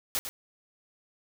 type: noise with echo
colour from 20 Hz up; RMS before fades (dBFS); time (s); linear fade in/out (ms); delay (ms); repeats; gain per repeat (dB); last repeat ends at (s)
white; -29; 0.15-0.19; 0; 100; 1; -8; 0.29
effects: none